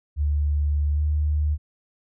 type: tone with pitch glide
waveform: sine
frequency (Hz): 73.42 to 75.09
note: D2 to D2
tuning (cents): 0 to +39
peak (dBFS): -19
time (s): 0.16-1.58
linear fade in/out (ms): 50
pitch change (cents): +39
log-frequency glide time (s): 0.93-1.02
effects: none